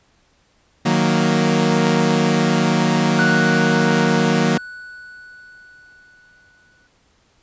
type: chord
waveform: sawtooth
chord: D# minor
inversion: none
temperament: equal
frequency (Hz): 155.56 / 185 / 233.1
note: D#3 / F#3 / A#3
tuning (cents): 0 / 0 / 0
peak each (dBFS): -16 / -15 / -14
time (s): 0.85-4.58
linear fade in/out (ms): 10
type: tone with exponential decay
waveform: triangle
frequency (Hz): 1480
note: F#6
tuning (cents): 0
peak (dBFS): -14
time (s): 3.19-6.87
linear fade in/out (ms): 0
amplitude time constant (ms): 800
effects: pink hiss -59 dBFS RMS until 7.42 s + resampled to 16000 Hz